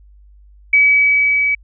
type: tone with level ramp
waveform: sine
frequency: 2281 Hz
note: C#7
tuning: 49 cents sharp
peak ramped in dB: -7 to -13 dBFS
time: 0.73-1.55 s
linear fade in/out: 5 ms
effects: added 50 Hz sine -42 dBFS peak until 1.63 s